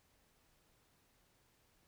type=silence; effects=pink hiss -73 dBFS RMS until 1.87 s